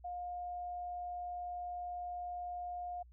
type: tone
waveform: sine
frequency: 711 Hz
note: F5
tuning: 31 cents sharp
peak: -39 dBFS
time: 0.04-3.03 s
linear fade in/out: 10 ms
effects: added 60 Hz sine -56 dBFS peak until 3.12 s